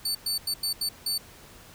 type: tone bursts at uneven times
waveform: sawtooth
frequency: 4500 Hz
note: C#8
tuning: 25 cents sharp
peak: -23 dBFS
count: 6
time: 0.05-0.15 / 0.26-0.38 / 0.47-0.54 / 0.63-0.73 / 0.81-0.89 / 1.06-1.18 s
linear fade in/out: 5 ms
effects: pink hiss -50 dBFS RMS until 1.74 s